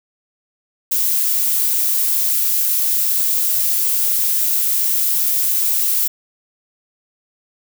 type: noise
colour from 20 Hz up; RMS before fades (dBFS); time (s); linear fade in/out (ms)
violet; -17; 0.91-6.08; 10
effects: none